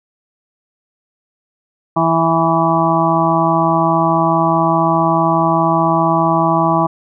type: harmonic tone with a mistuned harmonic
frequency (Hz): 164.81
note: E3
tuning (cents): 0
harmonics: 1 / 2 / 4 / 5 / 6 / 7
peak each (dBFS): -18 / -18 / -18 / -18 / -18 / -18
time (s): 1.96-6.87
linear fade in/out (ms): 10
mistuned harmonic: 7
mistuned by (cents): -16
effects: none